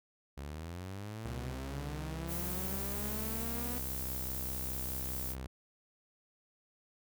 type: linear sweep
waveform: sawtooth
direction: up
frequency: 67.4 to 246.9 Hz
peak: -37 dBFS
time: 0.37-3.79 s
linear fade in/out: 10 ms
type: tone with pitch glide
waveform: sawtooth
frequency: 66.7 to 64.84 Hz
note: C2 to C2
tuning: +34 to -15 cents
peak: -36 dBFS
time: 1.25-5.47 s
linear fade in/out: 5 ms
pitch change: -49 cents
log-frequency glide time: 3.21-4.25 s
type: noise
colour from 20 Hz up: violet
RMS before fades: -40 dBFS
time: 2.27-5.36 s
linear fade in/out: 50 ms
effects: none